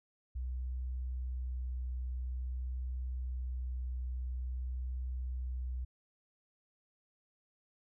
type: tone with vibrato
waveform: sine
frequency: 62.8 Hz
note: B1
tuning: 30 cents sharp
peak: -35 dBFS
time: 0.35-5.85 s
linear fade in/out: 10 ms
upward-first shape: triangle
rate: 0.48 Hz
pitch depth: 9 cents each way
effects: none